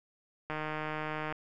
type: click train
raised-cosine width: 0.5 ms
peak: -21 dBFS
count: 128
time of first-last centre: 0.5-1.325 s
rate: 154 Hz
effects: none